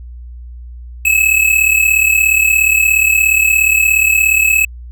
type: tone pair together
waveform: square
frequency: 2567 / 2604 Hz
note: E7 / E7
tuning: -47 / -22 cents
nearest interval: unison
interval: 25 cents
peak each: -13 / -12 dBFS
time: 1.05-4.65 s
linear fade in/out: 5 ms
effects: added 60 Hz sine -28 dBFS peak until 4.91 s